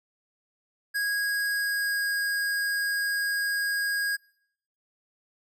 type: tone with pitch glide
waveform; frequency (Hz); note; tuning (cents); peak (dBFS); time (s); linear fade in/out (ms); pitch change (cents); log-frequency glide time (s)
square; 1647 to 1637.5; G#6 to G#6; -15 to -25; -26; 0.94-4.17; 20; -10; 1.51-2.07
effects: noise-tail reverb RT60 0.7 s tail -25 dB re dry